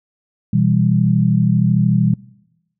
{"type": "chord", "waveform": "sine", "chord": "E minor", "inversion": "second", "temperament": "just", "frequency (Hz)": [123.61, 164.81, 197.78], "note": ["B2", "E3", "G3"], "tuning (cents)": [2, 0, 16], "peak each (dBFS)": -16, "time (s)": [0.53, 2.14], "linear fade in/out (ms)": 5, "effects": ["noise-tail reverb RT60 0.9 s tail -22 dB re dry"]}